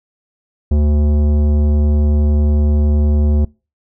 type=tone with tanh clipping; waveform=triangle; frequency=74.1 Hz; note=D2; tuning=16 cents sharp; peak=-12 dBFS; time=0.71-3.45 s; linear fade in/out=5 ms; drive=18 dB; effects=noise-tail reverb RT60 0.3 s tail -24 dB re dry